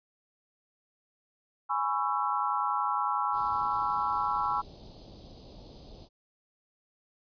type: chord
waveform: sine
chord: C# minor seventh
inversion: second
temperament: just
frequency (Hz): 831.5 / 997.9 / 1108.7 / 1330.5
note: G#5 / B5 / C#6 / E6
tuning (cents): +2 / +18 / 0 / +16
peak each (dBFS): -32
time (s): 1.69-4.62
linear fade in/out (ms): 20
type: band-stop noise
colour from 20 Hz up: pink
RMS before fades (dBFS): -48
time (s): 3.32-6.09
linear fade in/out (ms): 50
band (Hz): 750 to 4000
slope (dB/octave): 24
effects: resampled to 11025 Hz